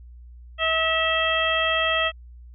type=harmonic tone with a mistuned harmonic; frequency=645 Hz; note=E5; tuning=38 cents flat; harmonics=1 / 2 / 3 / 4 / 5; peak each=-26 / -26 / -26 / -26 / -26 dBFS; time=0.58-2.12 s; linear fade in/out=50 ms; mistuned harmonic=4; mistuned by=+43 cents; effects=added 60 Hz sine -41 dBFS peak until 2.54 s